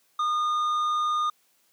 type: tone with tanh clipping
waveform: sine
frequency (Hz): 1221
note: D#6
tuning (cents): -33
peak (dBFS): -24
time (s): 0.19-1.3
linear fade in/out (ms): 5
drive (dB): 7
effects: white hiss -66 dBFS RMS until 1.72 s + high-pass 150 Hz 12 dB/octave